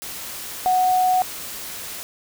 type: tone in noise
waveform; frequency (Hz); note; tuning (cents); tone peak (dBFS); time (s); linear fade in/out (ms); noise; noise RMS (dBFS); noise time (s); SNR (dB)
sine; 738; F#5; -5; -15; 0.66-1.22; 0; white; -33; 0.02-2.03; +15
effects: none